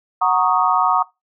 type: chord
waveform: sine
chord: D# minor seventh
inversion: first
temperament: equal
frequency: 740 / 932.3 / 1108.7 / 1244.5 Hz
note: F#5 / A#5 / C#6 / D#6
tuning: 0 / 0 / 0 / 0 cents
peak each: -19 dBFS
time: 0.21-1.03 s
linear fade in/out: 10 ms
effects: noise-tail reverb RT60 0.2 s tail -20 dB re dry